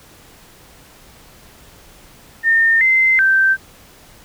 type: tone with pitch steps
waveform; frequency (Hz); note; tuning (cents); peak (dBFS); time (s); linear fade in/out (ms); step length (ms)
sine; 1819 / 2071 / 1559; A#6 / C7 / G6; -43 / -18 / -10; -10; 2.43-3.57; 50; 380
effects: pink hiss -45 dBFS RMS until 4.24 s